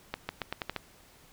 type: accelerating click train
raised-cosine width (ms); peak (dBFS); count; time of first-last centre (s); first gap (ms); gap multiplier
0.3; -16; 7; 0.14-0.763; 150; 0.85
effects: pink hiss -58 dBFS RMS until 1.32 s